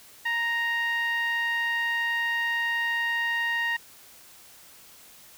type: tone with low-pass filter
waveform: 10% pulse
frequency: 932.3 Hz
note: A#5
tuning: in tune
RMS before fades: -27 dBFS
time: 0.25-3.77 s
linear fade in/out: 10 ms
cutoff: 2100 Hz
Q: 4.9
effects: white hiss -51 dBFS RMS until 5.37 s